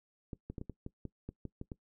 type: clicks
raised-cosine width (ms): 3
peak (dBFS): -28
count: 11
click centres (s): 0.332 / 0.5 / 0.582 / 0.614 / 0.697 / 0.864 / 1.053 / 1.29 / 1.453 / 1.614 / 1.718
effects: noise-tail reverb RT60 0.1 s tail -20 dB re dry